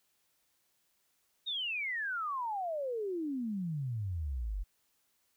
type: exponential sweep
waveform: sine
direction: down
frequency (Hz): 3775 to 43.65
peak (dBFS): -33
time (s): 1.46-4.64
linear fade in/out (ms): 20
effects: white hiss -75 dBFS RMS until 5.36 s